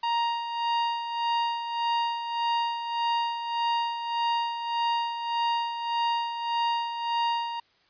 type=tone with tremolo; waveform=45% pulse; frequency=936 Hz; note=A#5; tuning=7 cents sharp; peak=-23 dBFS; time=0.03-7.6 s; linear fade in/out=5 ms; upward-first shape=sine; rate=1.7 Hz; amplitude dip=60%; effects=white hiss -64 dBFS RMS until 7.89 s + resampled to 11025 Hz